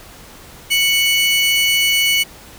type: tone pair together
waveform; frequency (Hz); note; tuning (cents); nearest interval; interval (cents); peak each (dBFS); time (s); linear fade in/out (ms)
40% pulse; 2222 / 2960; C#7 / F#7; +4 / 0; perfect fourth; 496; -15; 0.7-2.24; 20
effects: pink hiss -40 dBFS RMS until 2.58 s